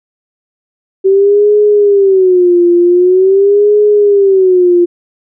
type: tone with vibrato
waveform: sine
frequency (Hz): 381.2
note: G4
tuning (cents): -48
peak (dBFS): -4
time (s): 1.04-4.86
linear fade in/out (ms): 20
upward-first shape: sine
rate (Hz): 0.45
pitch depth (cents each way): 160
effects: none